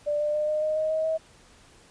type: tone with pitch steps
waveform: sine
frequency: 590 / 596.9 / 603.8 / 610.8 / 617.9 / 625.1 / 632.3 / 639.7 Hz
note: D5 / D5 / D5 / D#5 / D#5 / D#5 / D#5 / D#5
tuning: +8 / +28 / +48 / -32 / -12 / +8 / +28 / +48 cents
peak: -23 dBFS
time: 0.06-1.18 s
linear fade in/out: 20 ms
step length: 140 ms
effects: pink hiss -55 dBFS RMS until 1.9 s + resampled to 22050 Hz